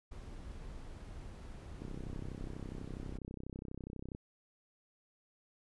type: noise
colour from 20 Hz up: brown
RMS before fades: -47 dBFS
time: 0.11-3.18 s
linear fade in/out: 10 ms
type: click train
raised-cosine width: 3 ms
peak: -31 dBFS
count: 76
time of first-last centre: 1.82-4.149 s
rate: 32.2 Hz
effects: resampled to 24000 Hz